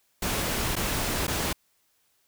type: noise with dropouts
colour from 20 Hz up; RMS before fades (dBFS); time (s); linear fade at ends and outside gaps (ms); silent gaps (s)
pink; -28; 0.22-1.53; 5; 0.755-0.764 / 1.269-1.279
effects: white hiss -69 dBFS RMS until 2.27 s